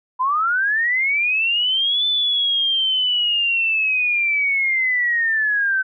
sine linear two-way sweep, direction up then down, 989 to 3526 to 1521 Hz, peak -16 dBFS, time 0.19-5.83 s, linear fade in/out 20 ms, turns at 2.06 s, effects none

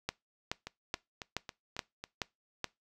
two click trains, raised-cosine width 0.2 ms, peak -15 / -23 dBFS, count 7 / 6, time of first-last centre 0.09-2.643 / 0.67-2.04 s, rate 2.35 / 3.65 Hz, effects noise-tail reverb RT60 0.2 s tail -22 dB re dry

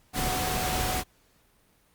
sine tone in noise, 740 Hz, F#5, in tune, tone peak -32 dBFS, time 0.13-1.04 s, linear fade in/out 50 ms, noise pink, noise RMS -29 dBFS, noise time 0.13-1.04 s, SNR -6 dB, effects pink hiss -64 dBFS RMS until 1.94 s + Opus 48 kbps

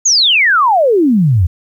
sine exponential sweep, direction down, 6890 to 79.6 Hz, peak -7 dBFS, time 0.05-1.47 s, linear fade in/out 10 ms, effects 8-bit

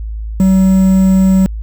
triangle tone with quantisation, 190 Hz, F#3, 46 cents sharp, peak -4 dBFS, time 0.4-1.46 s, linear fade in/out 0 ms, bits 5, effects added 54 Hz sine -19 dBFS peak until 1.62 s

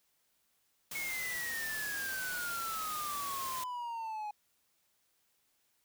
white noise, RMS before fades -42 dBFS, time 0.91-3.64 s, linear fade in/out 5 ms
triangle exponential sweep, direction down, 2200 to 830.6 Hz, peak -35 dBFS, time 0.95-4.31 s, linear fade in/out 5 ms
effects white hiss -75 dBFS RMS until 5.84 s

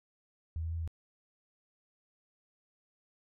sine tone with pitch steps, 80.9 / 81.9 / 83.1 / 81.8 Hz, E2 / E2 / E2 / E2, -32 / -11 / +15 / -13 cents, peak -33 dBFS, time 0.56-0.876 s, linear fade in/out 0 ms, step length 79 ms, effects none

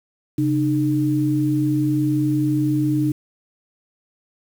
sine tone pair together, 135.28 / 303.7 Hz, C#3 / D#4, -42 / -42 cents, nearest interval octave + major second, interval 1400 cents, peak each -21 / -18 dBFS, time 0.38-3.12 s, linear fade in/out 5 ms, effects 7-bit

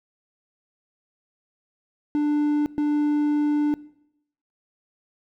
triangle tone bursts at uneven times, 295.9 Hz, D4, 13 cents sharp, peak -17 dBFS, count 2, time 2.15-2.66 / 2.78-3.74 s, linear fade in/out 0 ms, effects noise-tail reverb RT60 0.8 s tail -20 dB re dry

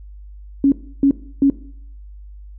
sine tone bursts, 277.2 Hz, C#4, in tune, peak -9 dBFS, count 3, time 0.64-1.5 s, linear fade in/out 2 ms, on 80 ms, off 310 ms, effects noise-tail reverb RT60 0.6 s tail -17 dB re dry + added 50 Hz sine -35 dBFS peak until 2.58 s

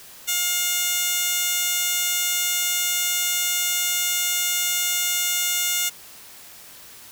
15% pulse tone with high-pass filter, 710 Hz, F5, 28 cents sharp, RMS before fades -23 dBFS, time 0.27-5.9 s, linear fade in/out 20 ms, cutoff 4000 Hz, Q 0.69, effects white hiss -44 dBFS RMS until 7.11 s

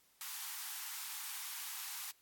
white high-pass noise, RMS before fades -44 dBFS, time 0.21-2.11 s, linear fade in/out 0 ms, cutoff 780 Hz, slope 96 dB/octave, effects white hiss -70 dBFS RMS until 2.21 s + AAC 64 kbps

